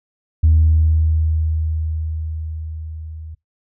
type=tone with level ramp; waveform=sine; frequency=79.1 Hz; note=D#2; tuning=29 cents sharp; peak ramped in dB=-7 to -30 dBFS; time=0.43-3.35 s; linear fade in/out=10 ms; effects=noise-tail reverb RT60 0.2 s tail -26 dB re dry + tanh soft clip ceiling -5 dBFS